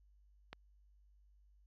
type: click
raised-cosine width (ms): 0.3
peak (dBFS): -30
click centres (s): 0.53
effects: added 50 Hz sine -64 dBFS peak until 1.66 s